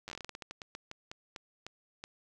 slowing click train, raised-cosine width 0.2 ms, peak -25 dBFS, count 20, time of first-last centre 0.08-2.039 s, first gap 9 ms, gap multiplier 1.23, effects none

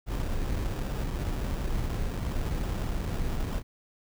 brown noise with sample-and-hold, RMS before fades -30 dBFS, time 0.06-3.63 s, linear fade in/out 50 ms, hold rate 2100 Hz, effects none

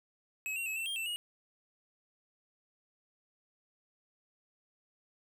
square tone with pitch steps, 2565 / 2743 / 2578 / 2688 / 3207 / 2673 / 2881 Hz, E7 / F7 / E7 / E7 / G7 / E7 / F#7, -48 / -32 / -39 / +33 / +39 / +23 / -47 cents, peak -35 dBFS, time 0.46-1.16 s, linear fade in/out 0 ms, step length 100 ms, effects none

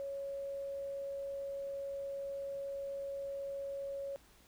sine tone, 554.4 Hz, C#5, in tune, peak -38 dBFS, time 0-4.16 s, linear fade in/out 0 ms, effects added 60 Hz sine -69 dBFS peak until 4.47 s + pink hiss -64 dBFS RMS until 4.47 s

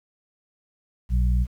harmonic tone, 60.7 Hz, B1, 29 cents flat, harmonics 1 / 2 / 3, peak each -18 / -28 / -31 dBFS, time 1.09-1.47 s, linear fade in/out 50 ms, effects 9-bit

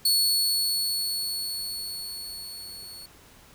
sawtooth tone with level ramp, 4405 Hz, C#8, 12 cents flat, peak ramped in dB -16 to -38 dBFS, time 0.05-3.06 s, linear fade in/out 5 ms, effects pink hiss -53 dBFS RMS until 3.54 s

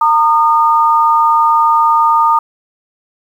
sine tone pair together, 915 / 1221.4 Hz, A#5 / D#6, -32 / -32 cents, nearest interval perfect fourth, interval 500 cents, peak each -10 dBFS, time 0.01-2.39 s, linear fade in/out 5 ms, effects 7-bit

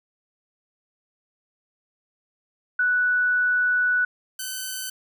sine / 5% pulse tone pair in turn, 1480 / 1520.7 Hz, F#6 / F#6, 0 / +47 cents, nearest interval unison, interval 47 cents, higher second, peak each -18 dBFS, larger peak neither, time 2.79-4.05 / 4.39-4.9 s, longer first, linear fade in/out 5 ms, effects none

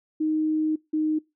sine tone pair in turn, 311.1 / 309.8 Hz, D#4 / D#4, 0 / -7 cents, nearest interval unison, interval 7 cents, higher first, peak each -21 dBFS, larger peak neither, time 0.2-0.76 / 0.93-1.19 s, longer first, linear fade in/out 10 ms, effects noise-tail reverb RT60 0.2 s tail -21 dB re dry

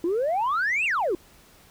sine exponential two-way sweep, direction up then down, 323.7 to 2806 to 323.7 Hz, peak -20 dBFS, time 0.04-1.15 s, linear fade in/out 2 ms, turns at 0.85 s, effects tanh soft clip ceiling -19 dBFS + pink hiss -54 dBFS RMS until 1.7 s

